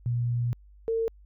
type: tone pair in turn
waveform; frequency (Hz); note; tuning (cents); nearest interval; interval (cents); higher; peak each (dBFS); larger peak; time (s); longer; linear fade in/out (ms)
sine; 120 / 453.1; B2 / A#4; -49 / -49; octave + major seventh; 2300; second; -24; neither; 0.06-0.53 / 0.88-1.08; first; 0
effects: added 50 Hz sine -50 dBFS peak until 1.25 s